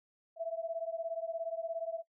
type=beating tone pair; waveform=sine; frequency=655 / 672 Hz; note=E5 / E5; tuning=-11 / +33 cents; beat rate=17 Hz; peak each=-37 / -39 dBFS; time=0.36-2.03 s; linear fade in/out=50 ms; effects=noise-tail reverb RT60 0.1 s tail -24 dB re dry